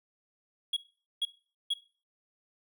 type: tone bursts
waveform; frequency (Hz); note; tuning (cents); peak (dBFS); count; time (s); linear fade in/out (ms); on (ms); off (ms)
triangle; 3322; G#7; 0; -25; 3; 0.73-1.738; 5; 36; 450
effects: noise-tail reverb RT60 0.4 s tail -18 dB re dry